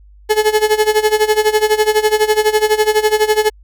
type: tone with tremolo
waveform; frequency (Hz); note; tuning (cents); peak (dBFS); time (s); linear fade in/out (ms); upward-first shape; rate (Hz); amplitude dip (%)
35% pulse; 428.3; A4; -47; -6; 0.29-3.5; 20; sine; 12; 85
effects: added 50 Hz sine -40 dBFS peak until 3.63 s